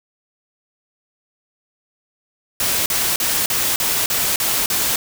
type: noise bursts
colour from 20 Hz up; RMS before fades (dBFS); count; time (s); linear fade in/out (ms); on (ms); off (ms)
white; -19; 8; 2.6-4.96; 2; 260; 40
effects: none